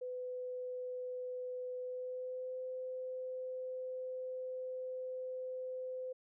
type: tone with pitch glide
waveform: sine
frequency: 502 to 511.7 Hz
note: B4 to C5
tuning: +28 to -39 cents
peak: -39 dBFS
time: 0.01-6.13 s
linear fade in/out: 10 ms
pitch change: +33 cents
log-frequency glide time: 1.79-2.6 s
effects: none